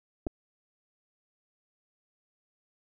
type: clicks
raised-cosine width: 2 ms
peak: -20 dBFS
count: 2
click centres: 0.267 / 0.27 s
effects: none